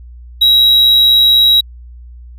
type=tone; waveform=triangle; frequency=3856 Hz; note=B7; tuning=42 cents flat; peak=-4 dBFS; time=0.41-1.61 s; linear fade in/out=10 ms; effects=added 60 Hz sine -31 dBFS peak until 2.38 s